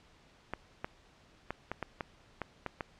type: clicks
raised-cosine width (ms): 0.5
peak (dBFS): -20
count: 9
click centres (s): 0.536 / 0.845 / 1.506 / 1.716 / 1.827 / 2.008 / 2.417 / 2.663 / 2.808
effects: pink hiss -62 dBFS RMS until 2.99 s + low-pass 5000 Hz 12 dB/octave